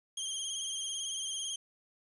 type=tone with vibrato; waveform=20% pulse; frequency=3195 Hz; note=G7; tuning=32 cents sharp; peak=-29 dBFS; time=0.17-1.56 s; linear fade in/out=5 ms; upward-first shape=sine; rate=18 Hz; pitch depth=46 cents each way; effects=resampled to 24000 Hz + 10-bit